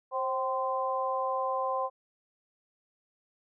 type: tone cluster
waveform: sine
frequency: 530 / 773 / 1035 Hz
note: C5 / G5 / C6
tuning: +22 / -24 / -19 cents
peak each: -32 / -34 / -31 dBFS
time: 0.11-1.9 s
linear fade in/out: 50 ms
effects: none